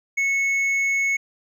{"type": "tone with hard clipping", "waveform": "sine", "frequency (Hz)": 2200, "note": "C#7", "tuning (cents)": -14, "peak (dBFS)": -20, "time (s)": [0.17, 1.17], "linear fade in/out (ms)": 10, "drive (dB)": 4, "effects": []}